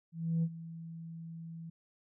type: tone with ADSR envelope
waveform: sine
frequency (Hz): 164.81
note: E3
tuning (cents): 0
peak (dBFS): -25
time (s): 0.12-1.7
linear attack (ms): 310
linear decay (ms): 57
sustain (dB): -17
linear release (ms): 7
effects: tanh soft clip ceiling -25 dBFS